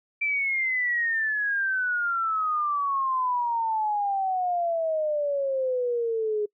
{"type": "exponential sweep", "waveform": "sine", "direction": "down", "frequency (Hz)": [2349, 414.2], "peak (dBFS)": -23, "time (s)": [0.21, 6.46], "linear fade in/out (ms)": 10, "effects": ["noise-tail reverb RT60 0.1 s tail -25 dB re dry"]}